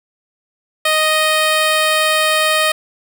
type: tone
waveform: 10% pulse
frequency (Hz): 622.3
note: D#5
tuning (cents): 0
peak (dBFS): -4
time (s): 0.85-2.72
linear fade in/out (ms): 5
effects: none